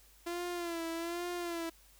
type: tone with vibrato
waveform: sawtooth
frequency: 340.9 Hz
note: F4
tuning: 42 cents flat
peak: -32 dBFS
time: 0.26-1.7 s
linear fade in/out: 10 ms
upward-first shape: sine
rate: 1.2 Hz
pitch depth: 59 cents each way
effects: added 50 Hz sine -63 dBFS peak until 1.99 s + white hiss -63 dBFS RMS until 1.99 s